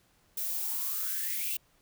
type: noise with high-pass filter sweep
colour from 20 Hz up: violet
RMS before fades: -33 dBFS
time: 0.37-1.57 s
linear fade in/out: 5 ms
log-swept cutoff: 550 to 2800 Hz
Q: 7.9
effects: pink hiss -67 dBFS RMS until 1.81 s